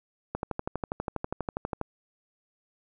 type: click train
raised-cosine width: 1 ms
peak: -16 dBFS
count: 19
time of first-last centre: 0.35-1.813 s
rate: 12.3 Hz
effects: none